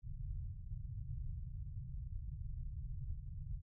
pink low-pass noise, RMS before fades -44 dBFS, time 0.02-3.62 s, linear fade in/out 50 ms, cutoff 140 Hz, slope 48 dB/octave, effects none

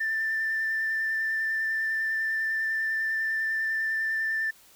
sine tone with vibrato, 1778 Hz, A6, 18 cents sharp, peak -24 dBFS, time 0-4.51 s, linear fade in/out 10 ms, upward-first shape square, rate 10 Hz, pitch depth 10 cents each way, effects tanh soft clip ceiling -21 dBFS + white hiss -56 dBFS RMS until 4.75 s

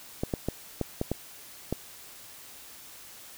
clicks, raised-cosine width 2 ms, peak -14 dBFS, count 7, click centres 0.235 / 0.338 / 0.486 / 0.813 / 1.014 / 1.116 / 1.726 s, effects white hiss -48 dBFS RMS until 3.37 s

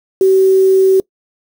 sine tone with quantisation, 381.5 Hz, G4, 47 cents flat, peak -6 dBFS, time 0.21-1 s, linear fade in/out 2 ms, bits 5, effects noise-tail reverb RT60 0.1 s tail -23 dB re dry

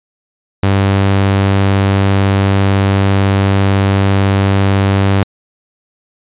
sawtooth tone, 98 Hz, G2, in tune, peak -5 dBFS, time 0.63-5.23 s, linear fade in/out 0 ms, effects resampled to 8000 Hz

